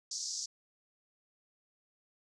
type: band-pass noise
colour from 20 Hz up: white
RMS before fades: -39 dBFS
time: 0.11-0.46 s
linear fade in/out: 5 ms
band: 4700 to 6800 Hz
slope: 48 dB/octave
effects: none